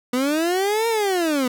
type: linear two-way sweep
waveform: 30% pulse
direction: up then down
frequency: 242.4 to 465.9 to 242.4 Hz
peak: -16 dBFS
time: 0.13-1.48 s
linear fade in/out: 5 ms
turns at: 0.88 s
effects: none